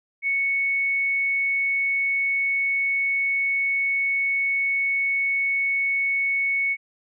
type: tone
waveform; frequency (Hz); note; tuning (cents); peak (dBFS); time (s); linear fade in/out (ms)
sine; 2215; C#7; -2; -20; 0.22-6.77; 50
effects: none